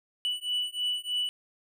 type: beating tone pair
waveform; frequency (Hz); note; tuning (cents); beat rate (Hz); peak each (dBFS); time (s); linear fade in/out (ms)
triangle; 2960 / 2963.2; F#7 / F#7; 0 / +2; 3.2; -30; 0.25-1.29; 0
effects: none